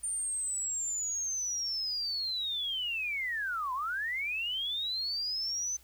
sine linear two-way sweep, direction down then up, 9070 to 984 to 6170 Hz, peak -31 dBFS, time 0.03-5.77 s, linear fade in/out 10 ms, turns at 3.73 s, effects added 60 Hz sine -60 dBFS peak until 5.83 s + white hiss -61 dBFS RMS until 5.83 s

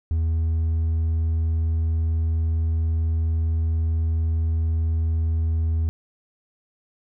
sine tone with hard clipping, 81.1 Hz, E2, 28 cents flat, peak -20 dBFS, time 0.11-5.89 s, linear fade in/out 0 ms, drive 2 dB, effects none

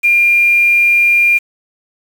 sine tone with quantisation, 2400 Hz, D7, 37 cents sharp, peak -7 dBFS, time 0.03-1.39 s, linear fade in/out 20 ms, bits 5, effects none

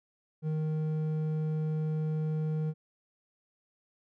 sine tone with hard clipping, 155.56 Hz, D#3, in tune, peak -30 dBFS, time 0.42-2.74 s, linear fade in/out 50 ms, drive 6 dB, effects none

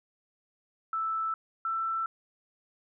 sine tone pair in turn, 1318.5 / 1333.1 Hz, E6 / E6, 0 / +19 cents, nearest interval unison, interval 19 cents, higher second, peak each -28 dBFS, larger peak neither, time 0.93-1.34 / 1.65-2.06 s, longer neither, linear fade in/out 2 ms, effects none

